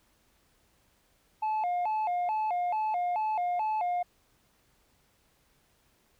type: tone with vibrato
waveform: sine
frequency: 784 Hz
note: G5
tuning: in tune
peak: -24 dBFS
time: 1.42-4.03 s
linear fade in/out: 10 ms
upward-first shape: square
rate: 2.3 Hz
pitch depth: 170 cents each way
effects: tanh soft clip ceiling -26 dBFS + pink hiss -68 dBFS RMS until 6.19 s